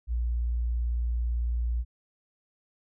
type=tone; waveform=sine; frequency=59 Hz; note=A#1; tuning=22 cents sharp; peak=-25 dBFS; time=0.07-1.85 s; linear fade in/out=50 ms; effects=none